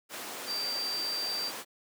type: tone in noise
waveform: sine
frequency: 4688 Hz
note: D8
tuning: 4 cents flat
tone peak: -31 dBFS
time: 0.46-1.52 s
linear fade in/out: 50 ms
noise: pink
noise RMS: -38 dBFS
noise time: 0.09-1.65 s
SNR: +4 dB
effects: high-pass 400 Hz 12 dB/octave